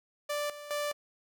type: tone with tremolo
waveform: sawtooth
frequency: 587.3 Hz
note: D5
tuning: in tune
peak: -27 dBFS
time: 0.29-0.93 s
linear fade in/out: 10 ms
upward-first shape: square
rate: 2.4 Hz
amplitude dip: 75%
effects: none